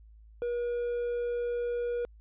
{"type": "tone", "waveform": "triangle", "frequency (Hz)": 480, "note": "B4", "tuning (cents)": -49, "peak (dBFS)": -27, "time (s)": [0.42, 2.05], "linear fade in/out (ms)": 0, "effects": ["added 54 Hz sine -51 dBFS peak until 2.2 s", "resampled to 8000 Hz"]}